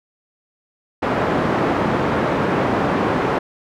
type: band-pass noise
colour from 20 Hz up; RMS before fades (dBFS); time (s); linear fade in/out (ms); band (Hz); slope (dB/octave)
pink; -19; 1.02-3.39; 10; 170 to 1300; 12
effects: none